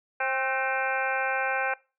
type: harmonic tone with a mistuned harmonic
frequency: 265.1 Hz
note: C4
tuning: 23 cents sharp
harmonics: 2 / 3 / 4 / 5 / 6 / 7 / 8 / 9 / 10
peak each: -33 / -30 / -36 / -38 / -29 / -40 / -40 / -34 / -41 dBFS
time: 0.2-1.74 s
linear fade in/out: 5 ms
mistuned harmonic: 6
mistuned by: -49 cents
effects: noise-tail reverb RT60 0.3 s tail -22 dB re dry